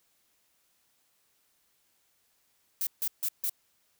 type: noise bursts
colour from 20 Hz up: violet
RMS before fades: -30 dBFS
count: 4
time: 2.81-3.496 s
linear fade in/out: 2 ms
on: 59 ms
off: 150 ms
effects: white hiss -71 dBFS RMS until 3.99 s